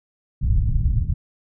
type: low-pass noise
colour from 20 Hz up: pink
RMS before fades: -19 dBFS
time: 0.41-1.14 s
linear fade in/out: 10 ms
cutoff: 130 Hz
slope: 24 dB/octave
effects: none